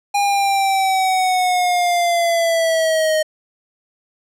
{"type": "linear sweep", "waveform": "square", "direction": "down", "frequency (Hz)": [813, 620], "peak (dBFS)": -15, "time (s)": [0.14, 3.23], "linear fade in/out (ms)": 10, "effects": ["low-pass 12000 Hz 12 dB/octave"]}